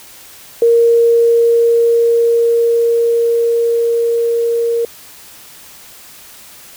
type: tone with level ramp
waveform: sine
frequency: 466.2 Hz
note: A#4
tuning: in tune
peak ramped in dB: -6 to -12 dBFS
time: 0.62-4.85 s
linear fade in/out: 2 ms
effects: white hiss -38 dBFS RMS until 6.76 s